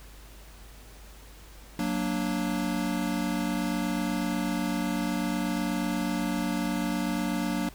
square chord, Gb augmented, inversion none, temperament equal, 185 / 233.1 / 293.7 Hz, Gb3 / Bb3 / D4, 0 / 0 / 0 cents, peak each -32 dBFS, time 1.79-7.69 s, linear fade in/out 2 ms, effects added 50 Hz sine -47 dBFS peak until 7.74 s + pink hiss -52 dBFS RMS until 7.74 s

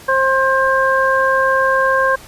harmonic tone, 531 Hz, C5, 25 cents sharp, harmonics 1 / 2 / 3, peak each -16 / -16 / -16 dBFS, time 0.08-2.16 s, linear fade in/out 10 ms, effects pink hiss -39 dBFS RMS until 2.27 s + resampled to 32000 Hz

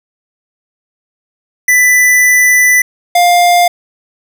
square tone pair in turn, 1989 / 703.2 Hz, B6 / F5, +12 / +12 cents, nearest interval octave + tritone, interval 1800 cents, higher first, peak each -6 dBFS, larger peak neither, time 1.68-2.82 / 3.15-3.68 s, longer first, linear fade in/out 5 ms, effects none

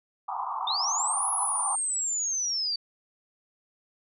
pink band-pass noise, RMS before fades -32 dBFS, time 0.28-1.76 s, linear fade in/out 10 ms, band 760 to 1200 Hz, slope 96 dB/octave
sine linear two-way sweep, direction up then down, 3520 to 10548 to 4566 Hz, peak -26 dBFS, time 0.67-2.76 s, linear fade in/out 5 ms, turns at 1.3 s
effects none

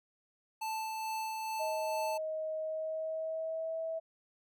square tone with tremolo, 880 Hz, A5, in tune, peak -35 dBFS, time 0.61-2.18 s, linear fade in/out 10 ms, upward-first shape sine, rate 2.3 Hz, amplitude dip 25%
sine tone with pitch glide, 629 to 649.7 Hz, D#5 to E5, +19 to -25 cents, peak -34 dBFS, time 1.59-4 s, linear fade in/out 20 ms, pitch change +56 cents, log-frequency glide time 2.6-3.78 s
effects none

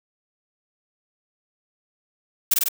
blue noise with echo, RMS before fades -17 dBFS, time 2.51-2.54 s, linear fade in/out 5 ms, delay 49 ms, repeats 3, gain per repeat -2 dB, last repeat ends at 2.687 s, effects none

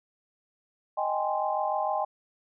sine chord, Ab major seventh, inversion second, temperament equal with one note detuned, 622.3 / 784 / 830.6 / 1043.5 Hz, Eb5 / G5 / Ab5 / C6, 0 / 0 / 0 / -5 cents, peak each -31 / -30 / -31 / -33 dBFS, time 0.97-2.05 s, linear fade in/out 10 ms, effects none

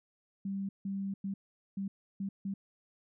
sine tone bursts at uneven times, 196 Hz, G3, in tune, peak -33 dBFS, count 6, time 0.45-0.69 / 0.85-1.14 / 1.24-1.34 / 1.77-1.88 / 2.2-2.29 / 2.45-2.54 s, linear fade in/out 5 ms, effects none

